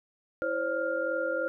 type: tone cluster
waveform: sine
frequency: 330.8 / 523 / 566 / 1403 Hz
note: E4 / C5 / C#5 / F6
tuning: +6 / -1 / +36 / +8 cents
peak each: -37 / -30 / -34 / -33 dBFS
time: 0.42-1.48 s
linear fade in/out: 0 ms
effects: none